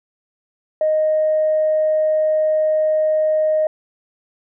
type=tone; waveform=sine; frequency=621 Hz; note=D#5; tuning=3 cents flat; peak=-13 dBFS; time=0.81-3.67 s; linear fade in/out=2 ms; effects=tanh soft clip ceiling -9 dBFS